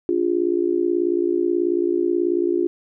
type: tone with amplitude modulation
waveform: sine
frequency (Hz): 349.2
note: F4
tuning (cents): 0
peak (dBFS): -13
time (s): 0.09-2.67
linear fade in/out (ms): 0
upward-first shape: sine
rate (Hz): 58.4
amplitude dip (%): 95
effects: none